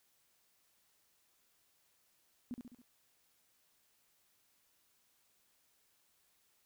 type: tone with echo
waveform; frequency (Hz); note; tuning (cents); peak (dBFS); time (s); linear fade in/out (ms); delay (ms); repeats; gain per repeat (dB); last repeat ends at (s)
sine; 244.3; B3; -19; -38; 2.51-2.54; 0; 69; 4; -5; 2.816
effects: white hiss -74 dBFS RMS until 6.65 s